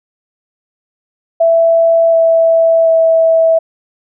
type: tone with pitch steps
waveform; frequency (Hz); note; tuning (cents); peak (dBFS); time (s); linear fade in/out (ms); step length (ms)
sine; 663 / 658 / 653.1; E5 / E5 / E5; +10 / -3 / -16; -6; 1.4-3.59; 10; 730
effects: none